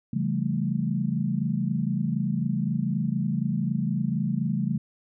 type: chord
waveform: sine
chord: A dominant seventh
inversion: first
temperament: equal with one note detuned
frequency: 138.59 / 168.96 / 196 / 220 Hz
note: C#3 / E3 / G3 / A3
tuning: 0 / +43 / 0 / 0 cents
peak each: -29 dBFS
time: 0.13-4.78 s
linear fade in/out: 5 ms
effects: none